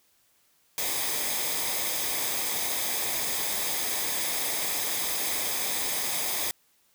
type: noise with comb filter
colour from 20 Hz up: white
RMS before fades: -29 dBFS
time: 0.78-6.51 s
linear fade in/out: 0 ms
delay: 0.7 ms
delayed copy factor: -0.55
effects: white hiss -66 dBFS RMS until 6.94 s